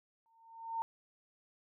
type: tone with exponential growth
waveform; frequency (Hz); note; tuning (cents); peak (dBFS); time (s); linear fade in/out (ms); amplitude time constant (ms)
sine; 910; A#5; -42; -31; 0.26-0.82; 0; 120
effects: none